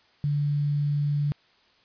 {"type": "tone with quantisation", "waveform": "sine", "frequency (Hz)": 145.5, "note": "D3", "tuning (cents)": -16, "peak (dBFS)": -22, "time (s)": [0.24, 1.32], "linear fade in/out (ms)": 0, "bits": 8, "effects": ["white hiss -61 dBFS RMS until 1.84 s", "resampled to 11025 Hz"]}